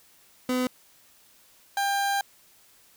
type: tone pair in turn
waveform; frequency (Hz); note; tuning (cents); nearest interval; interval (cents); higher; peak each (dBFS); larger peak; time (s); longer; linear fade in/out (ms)
30% pulse; 252.6 / 796.9; B3 / G5; +39 / +28; octave + minor sixth; 1989; second; -21; neither; 0.49-0.67 / 1.77-2.21; second; 2
effects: white hiss -58 dBFS RMS until 2.96 s